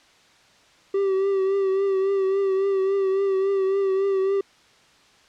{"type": "tone with vibrato", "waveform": "triangle", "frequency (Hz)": 388.4, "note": "G4", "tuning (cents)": -16, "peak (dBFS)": -17, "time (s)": [0.94, 4.41], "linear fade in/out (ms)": 5, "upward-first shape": "triangle", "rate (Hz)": 3.6, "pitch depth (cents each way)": 44, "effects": ["white hiss -55 dBFS RMS until 5.28 s", "low-pass 5000 Hz 12 dB/octave"]}